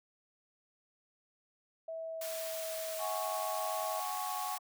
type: tone with pitch glide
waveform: sine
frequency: 651 to 641.7 Hz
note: E5 to E5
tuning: -22 to -47 cents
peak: -38 dBFS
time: 1.88-4 s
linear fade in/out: 5 ms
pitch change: -25 cents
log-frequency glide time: 1.98-2.98 s
type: high-pass noise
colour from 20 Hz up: white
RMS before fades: -43 dBFS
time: 2.21-4.58 s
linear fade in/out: 5 ms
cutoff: 790 Hz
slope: 12 dB/octave
type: chord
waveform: sine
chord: F# suspended second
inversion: none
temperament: equal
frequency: 740 / 830.6 / 1108.7 Hz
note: F#5 / G#5 / C#6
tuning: 0 / 0 / 0 cents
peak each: -40 dBFS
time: 2.98-4.59 s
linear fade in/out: 50 ms
effects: none